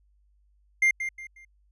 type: tone with echo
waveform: triangle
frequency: 2100 Hz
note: C7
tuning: 6 cents sharp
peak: -16 dBFS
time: 0.82-0.91 s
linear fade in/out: 5 ms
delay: 180 ms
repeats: 3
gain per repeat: -10 dB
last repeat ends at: 1.45 s
effects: added 50 Hz sine -61 dBFS peak until 1.71 s + resampled to 32000 Hz